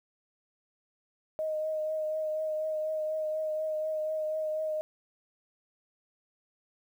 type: tone with vibrato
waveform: sine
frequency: 622.3 Hz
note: D#5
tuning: in tune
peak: -29 dBFS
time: 1.39-4.81 s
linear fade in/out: 0 ms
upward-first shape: triangle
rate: 4.1 Hz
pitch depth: 21 cents each way
effects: 10-bit